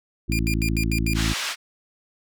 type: harmonic tone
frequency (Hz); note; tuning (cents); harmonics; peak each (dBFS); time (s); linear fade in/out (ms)
55; A1; 0; 1 / 2 / 3 / 4 / 5 / 6; -24 / -27 / -29 / -30 / -31 / -32; 0.28-1.34; 20
type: tone bursts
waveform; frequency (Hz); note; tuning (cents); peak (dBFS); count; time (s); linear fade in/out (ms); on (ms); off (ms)
sawtooth; 2406; D7; +41; -22; 6; 0.32-1.134; 0; 69; 80
type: band-pass noise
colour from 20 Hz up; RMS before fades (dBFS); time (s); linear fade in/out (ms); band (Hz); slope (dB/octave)
pink; -28; 1.14-1.56; 50; 1600 to 6000; 12
effects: none